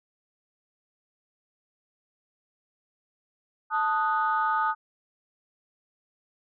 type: chord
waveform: sine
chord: D# diminished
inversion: second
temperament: equal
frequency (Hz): 880 / 1244.5 / 1480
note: A5 / D#6 / F#6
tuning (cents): 0 / 0 / 0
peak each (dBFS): -26 / -25 / -30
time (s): 3.7-4.75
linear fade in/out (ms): 50
effects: tanh soft clip ceiling -14 dBFS